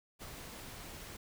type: noise with ADSR envelope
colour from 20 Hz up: pink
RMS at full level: -45 dBFS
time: 0.19-1.17 s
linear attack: 40 ms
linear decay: 20 ms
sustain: -3 dB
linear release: 8 ms
effects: none